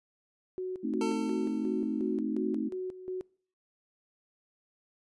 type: tone with tremolo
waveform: sine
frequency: 370 Hz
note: F#4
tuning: in tune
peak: -32 dBFS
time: 0.58-3.21 s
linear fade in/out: 0 ms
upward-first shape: square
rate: 2.8 Hz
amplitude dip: 70%
type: chord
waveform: sine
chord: A diminished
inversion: none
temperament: equal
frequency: 220 / 261.6 / 311.1 Hz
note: A3 / C4 / Eb4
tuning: 0 / 0 / 0 cents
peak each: -34 dBFS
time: 0.83-2.69 s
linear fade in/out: 10 ms
type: tone with exponential decay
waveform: 25% pulse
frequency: 448.2 Hz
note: A4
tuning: 32 cents sharp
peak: -27 dBFS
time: 1.01-2.21 s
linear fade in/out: 2 ms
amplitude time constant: 260 ms
effects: noise-tail reverb RT60 0.5 s tail -25 dB re dry + resampled to 24000 Hz